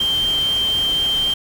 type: tone in noise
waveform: sine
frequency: 3148 Hz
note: G7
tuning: 7 cents sharp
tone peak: -16 dBFS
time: 0-1.34 s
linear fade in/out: 5 ms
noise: pink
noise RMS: -31 dBFS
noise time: 0-1.34 s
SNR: +12 dB
effects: none